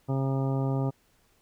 harmonic tone, 134.8 Hz, C#3, 48 cents flat, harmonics 1 / 2 / 3 / 4 / 5 / 6 / 7 / 9, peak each -26 / -32 / -36 / -38 / -40 / -42 / -43 / -45 dBFS, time 0.08-0.91 s, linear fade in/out 20 ms, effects pink hiss -66 dBFS RMS until 1.41 s

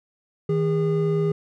triangle tone pair together, 159.1 / 407.4 Hz, D#3 / G#4, +39 / -33 cents, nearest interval octave + major third, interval 1628 cents, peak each -20 dBFS, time 0.49-1.32 s, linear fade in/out 5 ms, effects none

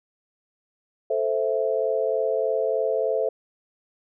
sine chord, A minor, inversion none, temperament equal, 440 / 523.3 / 659.3 Hz, A4 / C5 / E5, 0 / 0 / 0 cents, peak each -25 / -25 / -26 dBFS, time 1.1-3.29 s, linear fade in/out 5 ms, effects none

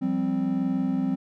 triangle chord, F suspended second, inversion none, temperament equal, 174.61 / 196 / 261.6 Hz, F3 / G3 / C4, 0 / 0 / 0 cents, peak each -29 / -26 / -23 dBFS, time 0.01-1.16 s, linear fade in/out 20 ms, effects none

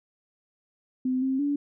sine tone with pitch steps, 256.7 / 264.7 / 286.9 Hz, C4 / C4 / D4, -33 / +20 / -40 cents, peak -23 dBFS, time 1.05-1.56 s, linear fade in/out 5 ms, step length 170 ms, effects none

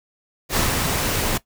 pink noise with ADSR envelope, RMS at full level -19 dBFS, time 0.49-1.38 s, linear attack 73 ms, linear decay 150 ms, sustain -3 dB, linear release 10 ms, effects noise-tail reverb RT60 0.1 s tail -17 dB re dry

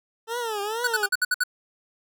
20% pulse tone with vibrato, 442.5 Hz, A4, 10 cents sharp, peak -22 dBFS, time 0.27-1.09 s, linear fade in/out 50 ms, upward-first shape triangle, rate 2.2 Hz, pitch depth 190 cents each way
square tone bursts, 1480 Hz, F#6, in tune, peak -20 dBFS, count 7, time 0.84-1.437 s, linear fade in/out 5 ms, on 33 ms, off 61 ms
effects none

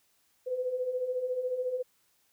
sine beating tone pair, 492.8 / 506.8 Hz, B4 / B4, -4 / +45 cents, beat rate 14 Hz, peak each -37 / -30 dBFS, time 0.46-1.83 s, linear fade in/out 20 ms, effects white hiss -70 dBFS RMS until 2.32 s

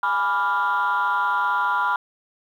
sine chord, G# diminished seventh, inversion none, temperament equal, 830.6 / 987.8 / 1174.7 / 1396.9 Hz, G#5 / B5 / D6 / F6, 0 / 0 / 0 / 0 cents, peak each -27 / -21 / -26 / -22 dBFS, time 0.03-1.96 s, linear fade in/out 2 ms, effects tanh soft clip ceiling -14 dBFS + 9-bit

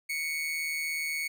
40% pulse tone with amplitude modulation, 2216 Hz, C#7, 1 cent flat, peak -27 dBFS, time 0.09-1.28 s, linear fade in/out 10 ms, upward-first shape sine, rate 157 Hz, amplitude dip 50%, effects none

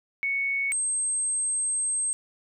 sine tone pair in turn, 2217 / 8370 Hz, C#7 / C9, 0 / 0 cents, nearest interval octave + major seventh, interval 2300 cents, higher second, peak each -24 dBFS, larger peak neither, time 0.23-0.72 / 0.72-2.13 s, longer second, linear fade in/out 0 ms, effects none

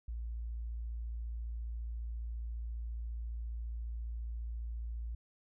sine tone, 57.3 Hz, A#1, 29 cents flat, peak -37 dBFS, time 0.08-5.15 s, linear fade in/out 5 ms, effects none

